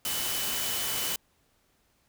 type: tone in noise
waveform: sine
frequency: 2999 Hz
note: F#7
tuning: 23 cents sharp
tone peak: -37 dBFS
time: 0.05-1.16 s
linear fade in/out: 2 ms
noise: white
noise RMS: -31 dBFS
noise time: 0.05-1.16 s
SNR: -9 dB
effects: pink hiss -69 dBFS RMS until 2.08 s